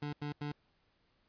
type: tone bursts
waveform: 25% pulse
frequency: 146.83 Hz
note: D3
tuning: in tune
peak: -33 dBFS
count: 3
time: 0.02-0.52 s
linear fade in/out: 5 ms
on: 110 ms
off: 85 ms
effects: pink hiss -74 dBFS RMS until 1.28 s + resampled to 11025 Hz